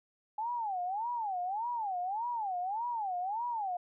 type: tone with vibrato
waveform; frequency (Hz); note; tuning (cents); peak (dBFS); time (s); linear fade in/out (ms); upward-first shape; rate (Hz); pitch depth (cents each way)
sine; 830.6; G#5; 0; -32; 0.38-3.77; 5; sine; 1.7; 270
effects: none